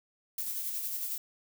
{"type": "noise with tremolo", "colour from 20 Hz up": "violet", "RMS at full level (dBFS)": -34, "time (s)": [0.38, 1.18], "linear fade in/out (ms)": 2, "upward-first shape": "sine", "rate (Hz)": 11, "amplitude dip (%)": 35, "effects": []}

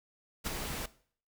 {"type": "noise with ADSR envelope", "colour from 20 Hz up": "pink", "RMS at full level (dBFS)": -32, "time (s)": [0.44, 0.86], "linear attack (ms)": 31, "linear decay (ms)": 10, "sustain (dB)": -6, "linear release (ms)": 5, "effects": ["noise-tail reverb RT60 0.5 s tail -18 dB re dry"]}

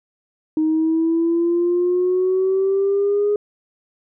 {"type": "exponential sweep", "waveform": "sine", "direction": "up", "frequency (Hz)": [311.1, 416.1], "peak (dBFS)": -14, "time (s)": [0.57, 3.36], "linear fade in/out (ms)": 2, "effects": ["tanh soft clip ceiling -11 dBFS"]}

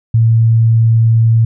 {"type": "tone", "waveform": "sine", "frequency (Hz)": 113.7, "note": "A#2", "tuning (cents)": -43, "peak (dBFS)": -6, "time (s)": [0.14, 1.45], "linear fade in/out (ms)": 5, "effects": []}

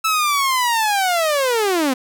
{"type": "linear sweep", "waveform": "sawtooth", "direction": "down", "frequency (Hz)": [1318.5, 246.7], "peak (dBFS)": -12, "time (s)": [0.04, 1.94], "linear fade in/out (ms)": 10, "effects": []}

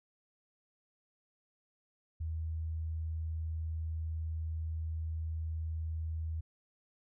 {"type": "tone", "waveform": "sine", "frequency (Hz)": 80.2, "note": "E2", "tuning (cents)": -47, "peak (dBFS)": -34, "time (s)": [2.2, 6.41], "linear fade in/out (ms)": 10, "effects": []}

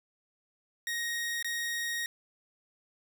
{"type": "tone with dropouts", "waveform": "sawtooth", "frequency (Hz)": 1874, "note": "A#6", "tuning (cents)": 9, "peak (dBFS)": -28, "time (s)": [0.87, 2.06], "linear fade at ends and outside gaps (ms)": 1, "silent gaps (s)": [1.426, 1.445], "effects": ["11-bit"]}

